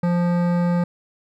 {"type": "tone with hard clipping", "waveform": "sine", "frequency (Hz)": 174.61, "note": "F3", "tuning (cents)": 0, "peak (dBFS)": -19, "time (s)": [0.03, 0.84], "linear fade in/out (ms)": 5, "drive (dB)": 15, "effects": []}